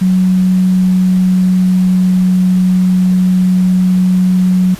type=tone with pitch glide; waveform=sine; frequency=185 to 183.72 Hz; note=F#3 to F#3; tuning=0 to -12 cents; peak=-7 dBFS; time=0.01-4.75 s; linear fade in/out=10 ms; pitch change=-12 cents; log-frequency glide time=0.32-2.5 s; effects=pink hiss -33 dBFS RMS until 4.79 s + resampled to 32000 Hz